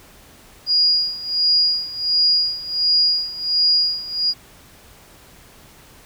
sine tone with tremolo, 4868 Hz, D#8, 39 cents flat, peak -12 dBFS, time 0.66-4.34 s, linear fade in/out 50 ms, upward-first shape sine, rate 1.4 Hz, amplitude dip 85%, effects pink hiss -47 dBFS RMS until 6.05 s

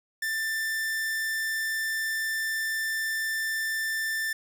45% pulse tone, 1778 Hz, A6, 18 cents sharp, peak -27 dBFS, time 0.22-4.33 s, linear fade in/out 5 ms, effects none

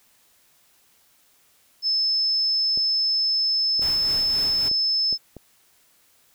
sine tone, 5240 Hz, E8, 11 cents flat, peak -19 dBFS, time 1.82-5.18 s, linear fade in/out 50 ms
clicks, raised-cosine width 2 ms, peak -25 dBFS, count 5, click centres 2.775 / 3.795 / 4.714 / 5.127 / 5.367 s
pink noise with tremolo, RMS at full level -35 dBFS, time 3.81-4.69 s, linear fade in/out 10 ms, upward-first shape sine, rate 3.7 Hz, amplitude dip 40%
effects white hiss -60 dBFS RMS until 6.34 s

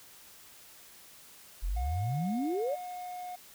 sine exponential sweep, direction up, 38.89 to 624 Hz, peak -29 dBFS, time 1.62-2.76 s, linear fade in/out 20 ms
triangle tone, 722 Hz, F#5, 43 cents flat, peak -36 dBFS, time 1.76-3.36 s, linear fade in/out 10 ms
effects white hiss -54 dBFS RMS until 3.54 s

